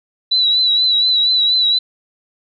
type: tone with vibrato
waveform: sine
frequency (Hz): 3951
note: B7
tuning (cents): 0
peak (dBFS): -11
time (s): 0.31-1.79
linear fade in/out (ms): 10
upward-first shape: triangle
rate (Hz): 4.2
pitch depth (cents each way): 55
effects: none